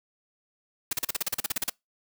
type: noise bursts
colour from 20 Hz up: white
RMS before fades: -27 dBFS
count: 14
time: 0.91-1.698 s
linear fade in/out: 5 ms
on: 21 ms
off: 38 ms
effects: noise-tail reverb RT60 0.2 s tail -26 dB re dry